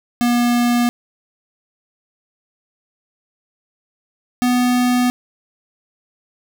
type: tone pair in turn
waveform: square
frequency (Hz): 240.7 / 247.3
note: B3 / B3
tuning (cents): -44 / +3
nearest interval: unison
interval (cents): 47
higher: second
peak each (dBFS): -14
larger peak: neither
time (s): 0.21-0.89 / 4.42-5.1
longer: neither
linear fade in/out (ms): 0
effects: none